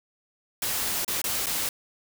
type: noise with dropouts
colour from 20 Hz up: white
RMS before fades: -28 dBFS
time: 0.62-1.69 s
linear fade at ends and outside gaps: 2 ms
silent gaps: 1.047-1.079 / 1.217-1.241 / 1.46-1.467 s
effects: none